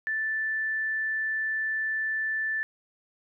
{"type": "tone", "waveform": "sine", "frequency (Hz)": 1760, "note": "A6", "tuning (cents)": 0, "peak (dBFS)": -26, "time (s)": [0.07, 2.63], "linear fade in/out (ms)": 0, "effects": []}